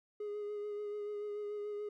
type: tone with vibrato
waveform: triangle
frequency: 415.3 Hz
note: G#4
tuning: in tune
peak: -35 dBFS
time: 0.2-1.89 s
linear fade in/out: 5 ms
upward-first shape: sine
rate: 6.9 Hz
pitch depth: 20 cents each way
effects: tanh soft clip ceiling -32 dBFS